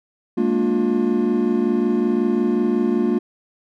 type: chord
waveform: triangle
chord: Bb dominant seventh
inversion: third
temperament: equal with one note detuned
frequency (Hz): 207.7 / 233.1 / 293.7 / 355.9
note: Ab3 / Bb3 / D4 / F4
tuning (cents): 0 / 0 / 0 / +33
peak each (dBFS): -22 / -18 / -23 / -19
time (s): 0.37-3.19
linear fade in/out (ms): 10
effects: none